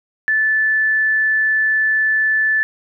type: tone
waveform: sine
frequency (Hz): 1748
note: A6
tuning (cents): -12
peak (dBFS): -13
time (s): 0.28-2.63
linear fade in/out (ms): 0
effects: none